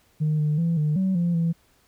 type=tone with pitch steps; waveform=sine; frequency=153.5 / 150.7 / 167.4 / 151.1 / 189.5 / 172.6 / 166.7 Hz; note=D#3 / D3 / E3 / D3 / F#3 / F3 / E3; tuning=-23 / +45 / +27 / +50 / +42 / -20 / +20 cents; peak=-18 dBFS; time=0.2-1.53 s; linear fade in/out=20 ms; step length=190 ms; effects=tanh soft clip ceiling -17 dBFS + pink hiss -62 dBFS RMS until 1.87 s